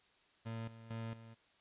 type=tone with tremolo; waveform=30% pulse; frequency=113.6 Hz; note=A#2; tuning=44 cents flat; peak=-38 dBFS; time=0.45-1.35 s; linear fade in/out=20 ms; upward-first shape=square; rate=2.2 Hz; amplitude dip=75%; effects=white hiss -70 dBFS RMS until 1.6 s + resampled to 8000 Hz